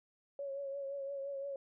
sine tone with vibrato, 554.4 Hz, C#5, in tune, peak -38 dBFS, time 0.39-1.56 s, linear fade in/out 2 ms, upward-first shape triangle, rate 5.8 Hz, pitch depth 41 cents each way, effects none

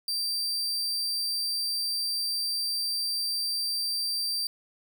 40% pulse tone, 4693 Hz, D8, 2 cents flat, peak -26 dBFS, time 0.08-4.47 s, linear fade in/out 2 ms, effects none

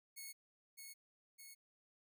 5% pulse tone with echo, 2195 Hz, C#7, 18 cents flat, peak -38 dBFS, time 0.16-0.33 s, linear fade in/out 20 ms, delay 610 ms, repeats 2, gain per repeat -3 dB, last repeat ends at 1.55 s, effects none

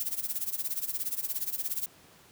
violet noise with tremolo, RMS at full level -30 dBFS, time 0-1.86 s, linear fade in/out 0 ms, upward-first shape sine, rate 17 Hz, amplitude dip 85%, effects pink hiss -57 dBFS RMS until 2.31 s + high-pass 80 Hz 12 dB/octave

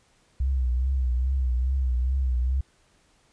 sine tone with vibrato, 63.9 Hz, C2, 40 cents flat, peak -21 dBFS, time 0.4-2.61 s, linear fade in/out 5 ms, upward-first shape triangle, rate 2.4 Hz, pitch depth 98 cents each way, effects pink hiss -63 dBFS RMS until 3.32 s + resampled to 22050 Hz

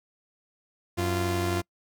sawtooth tone pair together, 92.2 / 346.4 Hz, F#2 / F4, -6 / -14 cents, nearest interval octave + major seventh, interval 2292 cents, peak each -24 dBFS, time 0.97-1.62 s, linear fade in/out 20 ms, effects noise-tail reverb RT60 0.1 s tail -26 dB re dry

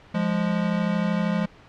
square tone pair together, 174.61 / 207.4 Hz, F3 / G#3, 0 / -2 cents, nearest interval minor third, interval 298 cents, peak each -25 dBFS, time 0.14-1.46 s, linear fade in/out 10 ms, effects pink hiss -50 dBFS RMS until 1.68 s + low-pass 3000 Hz 12 dB/octave

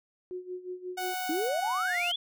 sine tone with tremolo, 364.1 Hz, F#4, 28 cents flat, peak -33 dBFS, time 0.31-1.14 s, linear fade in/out 0 ms, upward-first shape sine, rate 5.6 Hz, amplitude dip 80%
sawtooth tone with pitch glide, 740 to 703.7 Hz, F#5 to F5, 0 to +13 cents, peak -28 dBFS, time 0.97-2.12 s, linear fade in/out 10 ms, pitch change -87 cents, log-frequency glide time 1.86-1.97 s
violet noise, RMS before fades -43 dBFS, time 0.98-1.51 s, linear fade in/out 50 ms
sine exponential sweep, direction up, 295 to 3520 Hz, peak -28 dBFS, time 1.29-2.16 s, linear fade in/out 5 ms
effects none

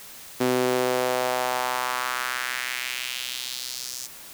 sawtooth tone with high-pass filter sweep, 126.2 Hz, B2, 38 cents sharp, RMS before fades -27 dBFS, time 0.4-4.07 s, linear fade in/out 10 ms, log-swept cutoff 300 to 6100 Hz, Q 2, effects white hiss -43 dBFS RMS until 4.33 s

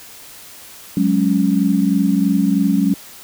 sine chord, F# suspended second, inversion none, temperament just, 185 / 208.1 / 277.5 Hz, F#3 / G#3 / C#4, 0 / +4 / +2 cents, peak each -17 dBFS, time 0.97-2.94 s, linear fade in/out 2 ms, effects white hiss -39 dBFS RMS until 3.23 s

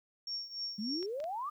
sine tone with tremolo, 5510 Hz, F8, 24 cents flat, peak -34 dBFS, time 0.27-1.06 s, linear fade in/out 2 ms, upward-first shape triangle, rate 3.4 Hz, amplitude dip 85%
sine exponential sweep, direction up, 197 to 1244.5 Hz, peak -35 dBFS, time 0.78-1.5 s, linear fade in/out 10 ms
clicks, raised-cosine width 0.2 ms, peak -33 dBFS, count 3, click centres 1.028 / 1.202 / 1.241 s
effects 11-bit

